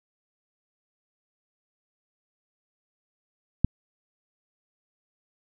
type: click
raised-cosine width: 5 ms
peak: -6 dBFS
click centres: 3.646 s
effects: none